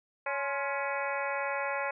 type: harmonic tone with a mistuned harmonic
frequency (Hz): 279.8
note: C#4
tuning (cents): +16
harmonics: 2 / 3 / 4 / 5 / 6 / 7 / 8 / 9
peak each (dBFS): -35 / -37 / -38 / -39 / -40 / -40 / -41 / -42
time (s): 0.26-1.91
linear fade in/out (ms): 5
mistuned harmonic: 4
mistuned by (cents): -98
effects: none